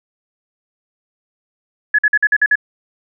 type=tone bursts; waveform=sine; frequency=1696 Hz; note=G#6; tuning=36 cents sharp; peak=-9 dBFS; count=7; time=1.94-2.556 s; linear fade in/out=5 ms; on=46 ms; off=49 ms; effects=none

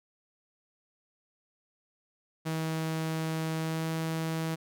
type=tone with pitch glide; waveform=sawtooth; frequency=160.1 to 161.59 Hz; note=D#3 to E3; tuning=+50 to -34 cents; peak=-26 dBFS; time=2.45-4.56 s; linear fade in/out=20 ms; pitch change=+16 cents; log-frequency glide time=3.58-3.9 s; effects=none

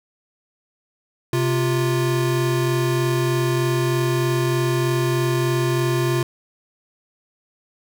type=tone pair together; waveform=square; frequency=130.81 / 349.2 Hz; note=C3 / F4; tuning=0 / 0 cents; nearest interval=octave + perfect fourth; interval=1700 cents; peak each=-21 / -22 dBFS; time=1.33-6.23 s; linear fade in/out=2 ms; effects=none

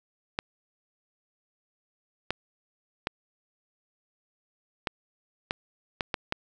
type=clicks; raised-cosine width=0.3 ms; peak=-11 dBFS; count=8; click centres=0.389 / 2.306 / 3.071 / 4.872 / 5.509 / 6.008 / 6.142 / 6.324 s; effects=none

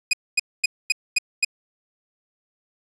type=tone bursts; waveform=sawtooth; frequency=2489 Hz; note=D#7; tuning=in tune; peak=-12 dBFS; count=6; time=0.11-1.448 s; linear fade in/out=5 ms; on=23 ms; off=240 ms; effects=resampled to 22050 Hz

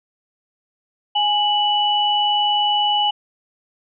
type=tone pair together; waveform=sine; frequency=830.6 / 2960 Hz; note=G#5 / F#7; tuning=0 / 0 cents; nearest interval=octave + minor seventh; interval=2200 cents; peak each=-18 dBFS; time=1.15-3.11 s; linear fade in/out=10 ms; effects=none

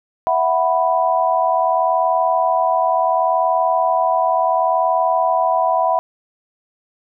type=chord; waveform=sine; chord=E suspended second; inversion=none; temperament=equal; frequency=659.3 / 740 / 987.8 Hz; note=E5 / F#5 / B5; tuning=0 / 0 / 0 cents; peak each=-18 dBFS; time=0.27-5.99 s; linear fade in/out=0 ms; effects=none

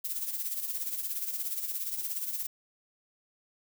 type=noise with tremolo; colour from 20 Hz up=violet; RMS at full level=-32 dBFS; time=0.04-2.47 s; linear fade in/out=10 ms; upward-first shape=sine; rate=17 Hz; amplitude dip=60%; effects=none

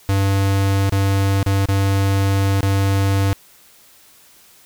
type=tone with dropouts; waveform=square; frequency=98 Hz; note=G2; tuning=in tune; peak=-15 dBFS; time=0.09-3.33 s; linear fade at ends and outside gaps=0 ms; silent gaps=0.895-0.923 / 1.429-1.463 / 1.656-1.687 / 2.607-2.63 s; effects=white hiss -49 dBFS RMS until 4.65 s

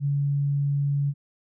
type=tone; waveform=sine; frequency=141.9 Hz; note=C#3; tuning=41 cents sharp; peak=-21 dBFS; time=0-1.14 s; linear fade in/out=50 ms; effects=none

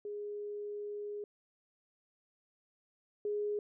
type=tone pair in turn; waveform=sine; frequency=413.6 / 415.4 Hz; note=G#4 / G#4; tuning=-7 / 0 cents; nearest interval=unison; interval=7 cents; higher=second; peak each=-38 / -32 dBFS; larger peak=second; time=0.05-1.24 / 3.25-3.59 s; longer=first; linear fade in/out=2 ms; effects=none

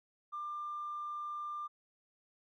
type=tone with tanh clipping; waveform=triangle; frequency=1193 Hz; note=D6; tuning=27 cents sharp; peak=-38 dBFS; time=0.32-1.68 s; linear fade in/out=20 ms; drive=4 dB; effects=none

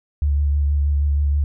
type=tone with vibrato; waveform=sine; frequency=72.1 Hz; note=D2; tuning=31 cents flat; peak=-15 dBFS; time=0.22-1.44 s; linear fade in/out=0 ms; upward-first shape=sine; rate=6.3 Hz; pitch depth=25 cents each way; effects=none

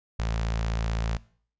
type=tone with notch filter; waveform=sawtooth; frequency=55.8 Hz; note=A1; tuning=25 cents sharp; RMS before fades=-28 dBFS; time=0.19-1.17 s; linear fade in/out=5 ms; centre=310 Hz; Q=0.98; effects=noise-tail reverb RT60 0.5 s tail -20 dB re dry + resampled to 16000 Hz

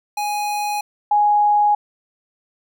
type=tone pair in turn; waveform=square / sine; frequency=830.6 / 830.6 Hz; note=G#5 / G#5; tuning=0 / 0 cents; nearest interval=unison; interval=0 cents; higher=neither; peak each=-21 / -12 dBFS; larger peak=second; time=0.17-0.81 / 1.11-1.75 s; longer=neither; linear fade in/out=5 ms; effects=none

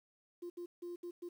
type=tone bursts at uneven times; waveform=sine; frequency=349.2 Hz; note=F4; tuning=in tune; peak=-40 dBFS; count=5; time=0.42-0.5 / 0.57-0.66 / 0.82-0.96 / 1.03-1.11 / 1.22-1.29 s; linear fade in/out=10 ms; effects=tanh soft clip ceiling -38 dBFS + 11-bit

